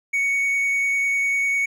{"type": "tone with vibrato", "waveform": "triangle", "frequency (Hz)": 2229, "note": "C#7", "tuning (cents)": 9, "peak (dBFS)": -17, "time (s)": [0.13, 1.66], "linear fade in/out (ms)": 10, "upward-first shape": "sine", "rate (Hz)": 10, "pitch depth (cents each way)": 8, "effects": []}